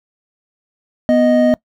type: tone pair together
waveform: triangle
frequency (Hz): 246.8 / 622.3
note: B3 / D#5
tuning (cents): -1 / 0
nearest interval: octave + major third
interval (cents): 1601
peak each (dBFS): -10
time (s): 1.09-1.54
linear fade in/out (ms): 0
effects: noise-tail reverb RT60 0.1 s tail -22 dB re dry

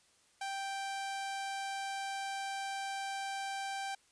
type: tone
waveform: sawtooth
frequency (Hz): 784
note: G5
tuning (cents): 0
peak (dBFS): -33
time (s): 0.41-3.95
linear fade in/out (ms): 5
effects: white hiss -68 dBFS RMS until 4.11 s + resampled to 22050 Hz

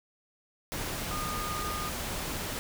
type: tone in noise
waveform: sine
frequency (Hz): 1223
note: D#6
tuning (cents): -30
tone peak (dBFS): -35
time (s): 1.11-1.89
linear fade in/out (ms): 0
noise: pink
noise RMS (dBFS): -35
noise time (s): 0.72-2.59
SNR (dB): -3
effects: none

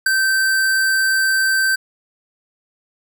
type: tone with ADSR envelope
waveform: square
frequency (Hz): 1553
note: G6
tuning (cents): -17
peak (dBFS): -11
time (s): 0.06-1.76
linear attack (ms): 5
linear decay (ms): 11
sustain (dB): -4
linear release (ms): 12
effects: none

